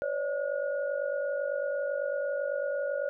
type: tone cluster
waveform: sine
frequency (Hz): 517 / 567 / 615 / 1441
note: C5 / C#5 / D#5 / F#6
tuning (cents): -21 / +39 / -20 / -46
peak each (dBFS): -36 / -30 / -38 / -39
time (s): 0.02-3.09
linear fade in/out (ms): 0
effects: none